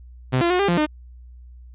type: tone with pitch steps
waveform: sawtooth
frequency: 128.5 / 343.1 / 361.5 / 399.6 / 173.7 / 304.1 Hz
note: C3 / F4 / F#4 / G4 / F3 / D#4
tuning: -31 / -31 / -40 / +33 / -9 / -40 cents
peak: -13 dBFS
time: 0.32-0.866 s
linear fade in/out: 20 ms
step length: 91 ms
effects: added 61 Hz sine -40 dBFS peak until 1.74 s + resampled to 8000 Hz